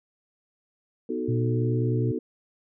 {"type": "chord", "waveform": "sine", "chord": "B dominant seventh", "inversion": "none", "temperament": "equal", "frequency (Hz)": [246.9, 311.1, 370, 440], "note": ["B3", "D#4", "F#4", "A4"], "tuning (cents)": [0, 0, 0, 0], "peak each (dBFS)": -32, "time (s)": [1.09, 2.19], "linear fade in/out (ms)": 5}
{"type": "tone with pitch glide", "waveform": "sine", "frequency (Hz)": [119.6, 121.06], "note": ["A#2", "B2"], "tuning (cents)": [45, -34], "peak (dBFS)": -23, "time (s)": [1.28, 2.12], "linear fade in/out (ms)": 10, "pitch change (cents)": 21, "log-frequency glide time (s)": [1.41, 1.69]}
{"effects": []}